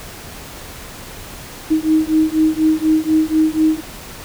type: beating tone pair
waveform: sine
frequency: 312.2 / 316.3 Hz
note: D#4 / D#4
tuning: +6 / +29 cents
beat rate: 4.1 Hz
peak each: -15 dBFS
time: 1.7-3.81 s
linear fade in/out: 20 ms
effects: pink hiss -34 dBFS RMS until 4.24 s